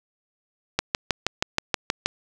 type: click train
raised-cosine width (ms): 0.2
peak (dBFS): -3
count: 9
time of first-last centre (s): 0.79-2.06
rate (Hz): 6.3
effects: none